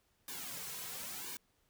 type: noise with flanger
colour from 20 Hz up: white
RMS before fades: -44 dBFS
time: 0.28-1.37 s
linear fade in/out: 2 ms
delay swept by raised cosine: 1.5 to 3.5 ms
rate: 0.97 Hz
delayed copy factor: -0.8
effects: pink hiss -75 dBFS RMS until 1.69 s